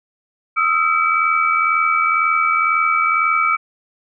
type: tone cluster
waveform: sine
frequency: 1263 / 1345 / 2296 Hz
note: D#6 / E6 / D7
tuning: +26 / +34 / -40 cents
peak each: -18 dBFS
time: 0.56-3.57 s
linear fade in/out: 20 ms
effects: none